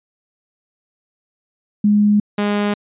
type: tone pair in turn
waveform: sine / sawtooth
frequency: 207.7 / 205.8 Hz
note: G#3 / G#3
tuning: 0 / -16 cents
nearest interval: unison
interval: 16 cents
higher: first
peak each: -10 / -12 dBFS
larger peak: first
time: 1.84-2.2 / 2.38-2.74 s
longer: neither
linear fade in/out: 5 ms
effects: resampled to 8000 Hz